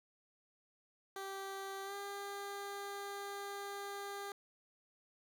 15% pulse tone with pitch glide, 389.8 to 401 Hz, G4 to G4, -10 to +39 cents, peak -36 dBFS, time 1.16-4.32 s, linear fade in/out 2 ms, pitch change +49 cents, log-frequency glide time 1.84-1.94 s, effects none

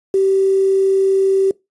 sine tone with quantisation, 386.6 Hz, G4, 24 cents flat, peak -11 dBFS, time 0.14-1.51 s, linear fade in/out 2 ms, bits 6, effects noise-tail reverb RT60 0.2 s tail -22 dB re dry + resampled to 24000 Hz

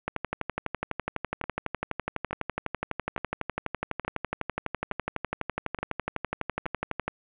two click trains, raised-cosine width 0.5 ms, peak -19 / -13 dBFS, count 7 / 85, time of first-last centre 1.44-6.657 / 0.08-7.08 s, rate 1.15 / 12 Hz, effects resampled to 8000 Hz + 9-bit

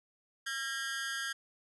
sawtooth tone with amplitude modulation, 1620 Hz, G#6, 43 cents flat, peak -27 dBFS, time 0.46-1.33 s, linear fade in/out 10 ms, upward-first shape sine, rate 258 Hz, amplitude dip 95%, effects resampled to 24000 Hz

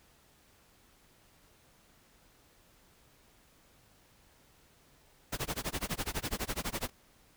pink noise with tremolo, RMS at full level -33 dBFS, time 5.32-6.9 s, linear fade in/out 10 ms, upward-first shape sine, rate 12 Hz, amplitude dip 100%, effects pink hiss -64 dBFS RMS until 7.36 s

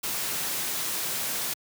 white noise, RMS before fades -30 dBFS, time 0.03-1.54 s, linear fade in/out 10 ms, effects high-pass 100 Hz 12 dB/octave

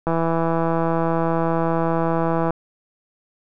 click train, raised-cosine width 1 ms, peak -8 dBFS, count 403, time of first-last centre 0.07-2.506 s, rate 165 Hz, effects none

